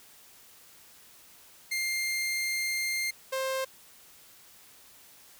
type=tone pair in turn; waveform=sawtooth; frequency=2109 / 528.5 Hz; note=C7 / C5; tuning=+13 / +17 cents; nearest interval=2 octaves; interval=2396 cents; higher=first; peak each=-25 dBFS; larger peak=neither; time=1.71-3.11 / 3.32-3.65 s; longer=first; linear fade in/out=10 ms; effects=white hiss -55 dBFS RMS until 5.39 s